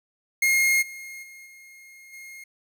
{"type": "tone with level steps", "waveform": "45% pulse", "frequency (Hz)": 2141, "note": "C7", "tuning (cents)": 39, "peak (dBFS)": [-18, -37, -43, -46, -40], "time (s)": [0.42, 2.44], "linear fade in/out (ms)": 5, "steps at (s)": [0.81, 1.22, 1.45, 2.12], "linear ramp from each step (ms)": 20, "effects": []}